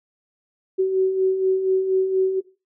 sine beating tone pair, 374.9 / 379.1 Hz, F#4 / F#4, +23 / +42 cents, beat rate 4.2 Hz, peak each -26 / -17 dBFS, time 0.78-2.41 s, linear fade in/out 20 ms, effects noise-tail reverb RT60 0.3 s tail -18 dB re dry

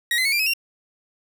30% pulse tone with pitch steps, 1895 / 2043 / 2202 / 2374 / 2559 / 2758 Hz, A#6 / C7 / C#7 / D7 / D#7 / F7, +28 / -42 / -12 / +18 / +48 / -22 cents, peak -16 dBFS, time 0.11-0.536 s, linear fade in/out 2 ms, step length 71 ms, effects none

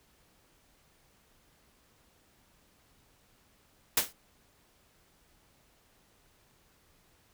white noise with exponential decay, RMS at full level -21 dBFS, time 3.97-4.13 s, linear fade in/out 5 ms, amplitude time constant 34 ms, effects pink hiss -66 dBFS RMS until 7.33 s

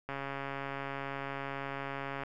click train, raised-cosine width 0.5 ms, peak -23 dBFS, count 297, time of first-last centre 0.09-2.235 s, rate 138 Hz, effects none

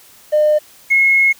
triangle tone pair in turn, 605 / 2169 Hz, D#5 / C#7, -49 / -38 cents, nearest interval octave + minor seventh, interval 2211 cents, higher second, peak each -6 / -5 dBFS, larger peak second, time 0.32-0.59 / 0.9-1.33 s, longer second, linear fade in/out 20 ms, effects tanh soft clip ceiling -7 dBFS + white hiss -45 dBFS RMS until 1.39 s

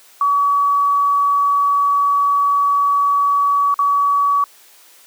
sine tone with dropouts, 1136 Hz, C#6, 42 cents sharp, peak -12 dBFS, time 0.21-4.44 s, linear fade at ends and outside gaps 2 ms, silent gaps 3.742-3.79 s, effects white hiss -47 dBFS RMS until 5.06 s + high-pass 400 Hz 12 dB/octave

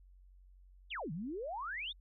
sine exponential two-way sweep, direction down then up, 3762 to 146 to 3762 Hz, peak -38 dBFS, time 0.9-1.93 s, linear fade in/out 20 ms, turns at 1.12 s, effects added 46 Hz sine -57 dBFS peak until 2 s

